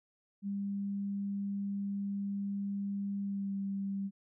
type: tone with pitch glide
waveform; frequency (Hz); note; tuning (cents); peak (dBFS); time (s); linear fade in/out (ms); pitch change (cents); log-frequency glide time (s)
sine; 199.7 to 196.84; G3 to G3; +32 to +7; -33; 0.42-4.11; 50; -25; 3.21-3.54
effects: none